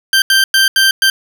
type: tone bursts at uneven times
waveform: 20% pulse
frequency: 1568 Hz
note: G6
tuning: in tune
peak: -3 dBFS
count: 5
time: 0.13-0.22 / 0.3-0.44 / 0.54-0.68 / 0.76-0.91 / 1.02-1.1 s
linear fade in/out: 2 ms
effects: none